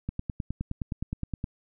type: click train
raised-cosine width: 5 ms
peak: -18 dBFS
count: 14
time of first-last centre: 0.09-1.441 s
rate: 9.62 Hz
effects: none